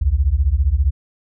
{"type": "beating tone pair", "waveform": "sine", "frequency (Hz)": [61.74, 76.74], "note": ["B1", "D#2"], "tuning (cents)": [0, -23], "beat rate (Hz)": 15, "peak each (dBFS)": -16, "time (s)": [0.01, 0.91], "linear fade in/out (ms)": 10, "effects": []}